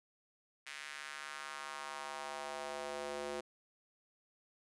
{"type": "tone with high-pass filter sweep", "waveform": "square", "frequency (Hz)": 72.3, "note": "D2", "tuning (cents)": -27, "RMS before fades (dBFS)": -44, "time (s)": [0.66, 3.41], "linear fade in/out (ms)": 10, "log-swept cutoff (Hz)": [2000, 420], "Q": 1.8, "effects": ["resampled to 24000 Hz"]}